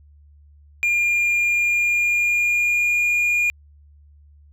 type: tone with pitch glide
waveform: triangle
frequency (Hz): 2407 to 2425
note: D7 to D#7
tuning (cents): +42 to -45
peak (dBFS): -15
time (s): 0.83-3.5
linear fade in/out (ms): 0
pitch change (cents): +13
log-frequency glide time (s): 1.3-2.98
effects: added 73 Hz sine -47 dBFS peak until 4.52 s